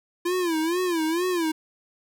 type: tone with vibrato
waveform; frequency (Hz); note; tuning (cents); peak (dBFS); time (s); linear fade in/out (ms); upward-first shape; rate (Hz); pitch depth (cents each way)
square; 340; F4; -46; -23; 0.25-1.52; 10; sine; 2.2; 140
effects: none